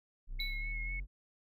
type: exponential sweep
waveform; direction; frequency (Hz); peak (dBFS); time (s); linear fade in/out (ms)
triangle; up; 30.59 to 46.25; -35; 0.27-1.07; 50
type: tone with vibrato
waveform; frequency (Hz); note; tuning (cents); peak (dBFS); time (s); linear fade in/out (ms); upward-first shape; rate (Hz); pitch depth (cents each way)
sine; 2183; C#7; -27; -39; 0.39-1; 5; sine; 4.1; 21
type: tone with exponential decay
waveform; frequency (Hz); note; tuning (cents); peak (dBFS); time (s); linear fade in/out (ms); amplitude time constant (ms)
triangle; 3951; B7; 0; -33; 0.4-0.72; 1; 69
effects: none